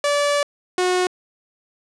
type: tone pair in turn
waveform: sawtooth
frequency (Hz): 578 / 364.1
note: D5 / F#4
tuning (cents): -28 / -28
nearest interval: minor sixth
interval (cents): 800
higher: first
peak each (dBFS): -13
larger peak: neither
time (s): 0.04-0.43 / 0.78-1.07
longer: first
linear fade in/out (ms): 2
effects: resampled to 22050 Hz + 9-bit